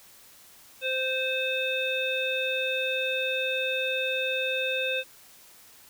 harmonic tone, 520 Hz, C5, 11 cents flat, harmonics 1 / 3 / 5 / 7, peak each -30 / -35 / -29 / -33 dBFS, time 0.81-5.04 s, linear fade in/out 50 ms, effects white hiss -53 dBFS RMS until 5.89 s

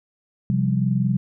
sine chord, C suspended fourth, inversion none, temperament equal, 130.81 / 174.61 / 196 Hz, C3 / F3 / G3, 0 / 0 / 0 cents, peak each -21 / -24 / -22 dBFS, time 0.5-1.17 s, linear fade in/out 0 ms, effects none

